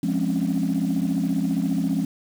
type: chord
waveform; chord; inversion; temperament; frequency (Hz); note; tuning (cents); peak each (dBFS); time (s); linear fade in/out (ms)
sine; Db major seventh; first; equal with one note detuned; 174.61 / 207.7 / 262.4 / 277.2; F3 / Ab3 / C4 / Db4; 0 / 0 / +5 / 0; -24 / -25 / -25 / -25; 0.03-2.05; 5
effects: tanh soft clip ceiling -15 dBFS + 7-bit